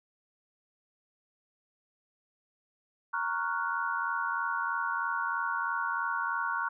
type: chord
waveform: sine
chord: Gb major seventh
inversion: first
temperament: equal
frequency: 932.3 / 1108.7 / 1396.9 / 1480 Hz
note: Bb5 / Db6 / F6 / Gb6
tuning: 0 / 0 / 0 / 0 cents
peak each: -35 / -34 / -35 / -34 dBFS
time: 3.13-6.69 s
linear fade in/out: 10 ms
effects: none